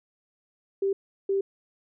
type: tone bursts at uneven times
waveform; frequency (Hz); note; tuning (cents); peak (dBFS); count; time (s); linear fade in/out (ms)
sine; 392; G4; 0; -22; 2; 0.82-0.93 / 1.29-1.41; 5
effects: none